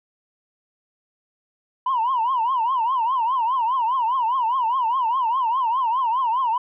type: tone with vibrato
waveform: sine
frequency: 976 Hz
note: B5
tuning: 21 cents flat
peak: -17 dBFS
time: 1.86-6.58 s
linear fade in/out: 5 ms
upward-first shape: triangle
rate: 4.9 Hz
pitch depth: 200 cents each way
effects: tanh soft clip ceiling -15 dBFS